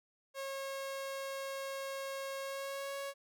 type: tone with pitch glide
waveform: sawtooth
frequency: 544 to 554.5 Hz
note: C#5 to C#5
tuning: -33 to 0 cents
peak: -35 dBFS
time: 0.34-3.14 s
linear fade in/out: 50 ms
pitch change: +33 cents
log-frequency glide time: 2.41-2.96 s
effects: none